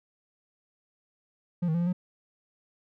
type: tone with pitch steps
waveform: triangle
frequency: 175.2 / 158.5 / 171.3 / 173.6 / 180.3 Hz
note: F3 / D#3 / F3 / F3 / F#3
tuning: +6 / +32 / -33 / -10 / -45 cents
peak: -22 dBFS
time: 1.62-1.93 s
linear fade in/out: 10 ms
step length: 62 ms
effects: none